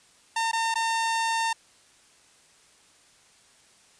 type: tone with dropouts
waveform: sawtooth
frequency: 908 Hz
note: A#5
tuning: 46 cents flat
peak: -20 dBFS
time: 0.36-1.53 s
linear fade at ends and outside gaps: 5 ms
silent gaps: 0.515-0.53 / 0.742-0.755 s
effects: white hiss -58 dBFS RMS until 3.99 s + resampled to 22050 Hz

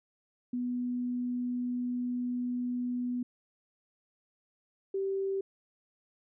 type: tone pair in turn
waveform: sine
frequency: 246.3 / 388.9 Hz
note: B3 / G4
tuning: -5 / -14 cents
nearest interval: minor sixth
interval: 791 cents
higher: second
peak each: -30 / -29 dBFS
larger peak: second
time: 0.53-3.23 / 4.94-5.41 s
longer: first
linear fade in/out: 5 ms
effects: none

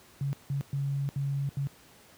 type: tone bursts at uneven times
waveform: sine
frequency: 139.4 Hz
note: C#3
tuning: 10 cents sharp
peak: -27 dBFS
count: 5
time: 0.21-0.33 / 0.5-0.61 / 0.73-1.09 / 1.16-1.49 / 1.57-1.67 s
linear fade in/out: 0 ms
effects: pink hiss -56 dBFS RMS until 2.17 s + high-pass 80 Hz 12 dB/octave

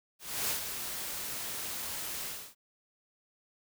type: noise with ADSR envelope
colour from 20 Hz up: white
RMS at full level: -31 dBFS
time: 0.19-2.55 s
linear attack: 300 ms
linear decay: 110 ms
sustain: -7 dB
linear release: 290 ms
effects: none

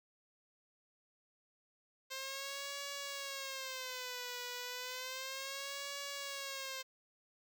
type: tone with vibrato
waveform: 5% pulse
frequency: 526 Hz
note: C5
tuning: 9 cents sharp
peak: -30 dBFS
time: 2.1-6.83 s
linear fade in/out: 20 ms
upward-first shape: sine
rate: 0.32 Hz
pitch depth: 120 cents each way
effects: none

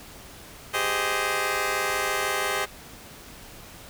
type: chord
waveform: 10% pulse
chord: Ab major seventh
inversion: third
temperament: just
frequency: 389.3 / 415.3 / 519.1 / 623 Hz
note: G4 / Ab4 / C5 / Eb5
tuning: -12 / 0 / -14 / +2 cents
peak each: -22 dBFS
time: 0.73-2.66 s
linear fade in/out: 20 ms
effects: pink hiss -45 dBFS RMS until 3.89 s

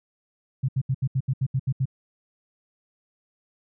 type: tone bursts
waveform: sine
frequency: 132.1 Hz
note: C3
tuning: 17 cents sharp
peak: -20 dBFS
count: 10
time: 0.63-1.856 s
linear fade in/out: 10 ms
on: 56 ms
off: 74 ms
effects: none

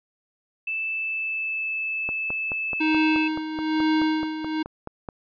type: tone with pitch glide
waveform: sine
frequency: 2637 to 2620 Hz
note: E7 to E7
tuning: 0 to -11 cents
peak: -25 dBFS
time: 0.67-3.28 s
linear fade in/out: 5 ms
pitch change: -11 cents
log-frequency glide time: 0.92-1.69 s
type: click train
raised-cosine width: 1 ms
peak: -19 dBFS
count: 15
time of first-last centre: 2.09-5.088 s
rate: 4.67 Hz
type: tone with tremolo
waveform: square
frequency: 312.7 Hz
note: D#4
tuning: 9 cents sharp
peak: -19 dBFS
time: 2.8-4.63 s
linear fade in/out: 10 ms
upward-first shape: sine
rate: 1.1 Hz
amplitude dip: 70%
effects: resampled to 11025 Hz

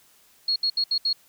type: tone bursts at uneven times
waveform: sine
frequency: 4311 Hz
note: C#8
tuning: 49 cents flat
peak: -20 dBFS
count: 5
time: 0.48-0.56 / 0.63-0.7 / 0.77-0.84 / 0.91-0.98 / 1.05-1.13 s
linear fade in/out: 5 ms
effects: white hiss -58 dBFS RMS until 1.28 s

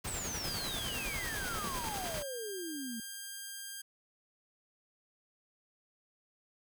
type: noise with tremolo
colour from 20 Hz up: pink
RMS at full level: -39 dBFS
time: 0.04-2.23 s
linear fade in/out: 10 ms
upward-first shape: square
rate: 10 Hz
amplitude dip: 35%
type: exponential sweep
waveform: sine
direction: down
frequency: 8372 to 218.3 Hz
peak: -39 dBFS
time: 0.07-3 s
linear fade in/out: 2 ms
type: tone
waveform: 5% pulse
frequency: 1601 Hz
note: G6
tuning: 36 cents sharp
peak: -31 dBFS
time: 0.44-3.82 s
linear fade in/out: 10 ms
effects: none

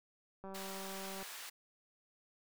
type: click train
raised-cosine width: 1 ms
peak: -35 dBFS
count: 153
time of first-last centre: 0.44-1.228 s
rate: 193 Hz
type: high-pass noise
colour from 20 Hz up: pink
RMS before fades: -48 dBFS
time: 0.54-1.5 s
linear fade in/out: 10 ms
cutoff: 1200 Hz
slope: 12 dB/octave
effects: none

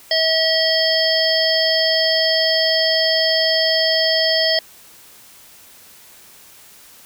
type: harmonic tone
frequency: 644 Hz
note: E5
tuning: 41 cents flat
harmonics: 1 / 3 / 5 / 7 / 8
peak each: -19 / -22 / -22 / -21 / -20 dBFS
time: 0.11-4.59 s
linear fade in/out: 2 ms
effects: white hiss -45 dBFS RMS until 7.05 s

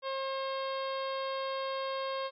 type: harmonic tone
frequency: 536 Hz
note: C5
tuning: 42 cents sharp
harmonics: 1 / 2 / 3 / 4 / 5 / 6 / 7 / 8 / 9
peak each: -35 / -37 / -47 / -49 / -50 / -48 / -49 / -49 / -55 dBFS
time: 0.02-2.31 s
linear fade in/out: 50 ms
effects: none

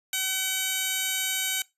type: tone with high-pass filter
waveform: 15% pulse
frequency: 759 Hz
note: F#5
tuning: 44 cents sharp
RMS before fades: -28 dBFS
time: 0.13-1.62 s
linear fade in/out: 2 ms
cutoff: 3100 Hz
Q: 0.56
effects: noise-tail reverb RT60 0.2 s tail -21 dB re dry + resampled to 32000 Hz

